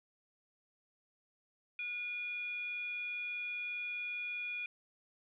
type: tone with frequency modulation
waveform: sine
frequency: 2435 Hz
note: D#7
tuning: 38 cents flat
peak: -37 dBFS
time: 1.79-4.66 s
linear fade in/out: 2 ms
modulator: 983 Hz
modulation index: 0.27
effects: none